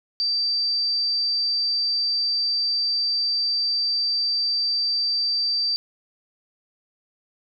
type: tone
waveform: sine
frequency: 4664 Hz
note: D8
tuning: 13 cents flat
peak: -20 dBFS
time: 0.2-5.76 s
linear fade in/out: 0 ms
effects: none